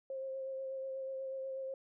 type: tone with vibrato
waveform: sine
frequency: 532 Hz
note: C5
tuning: 29 cents sharp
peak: -38 dBFS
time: 0.1-1.74 s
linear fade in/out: 2 ms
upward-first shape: sine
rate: 8.2 Hz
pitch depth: 17 cents each way
effects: none